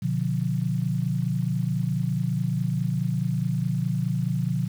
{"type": "chord", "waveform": "sine", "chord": "B diminished", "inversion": "none", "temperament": "just", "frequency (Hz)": [123.47, 148.16, 177.8], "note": ["B2", "D3", "F3"], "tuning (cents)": [0, 16, 31], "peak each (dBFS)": -27, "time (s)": [0.02, 4.68], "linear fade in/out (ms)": 10, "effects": ["8-bit"]}